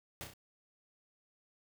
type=noise with echo; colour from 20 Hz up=pink; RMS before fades=-43 dBFS; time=0.21-0.24 s; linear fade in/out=0 ms; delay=32 ms; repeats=3; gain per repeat=-5 dB; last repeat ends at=0.336 s; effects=none